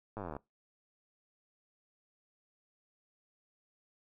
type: slowing click train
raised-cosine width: 1 ms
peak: -27 dBFS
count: 18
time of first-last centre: 0.17-0.366 s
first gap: 9 ms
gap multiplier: 1.03
effects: noise-tail reverb RT60 0.2 s tail -22 dB re dry

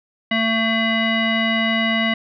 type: tone with frequency modulation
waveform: sine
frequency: 1122 Hz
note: C#6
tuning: 21 cents sharp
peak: -16 dBFS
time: 0.31-2.14 s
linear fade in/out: 5 ms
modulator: 897 Hz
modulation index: 2
effects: none

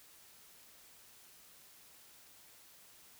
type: silence
effects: white hiss -60 dBFS RMS until 3.19 s

